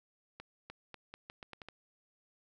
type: accelerating click train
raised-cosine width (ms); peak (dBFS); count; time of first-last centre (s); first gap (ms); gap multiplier
0.3; -30; 9; 0.4-1.686; 300; 0.81
effects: none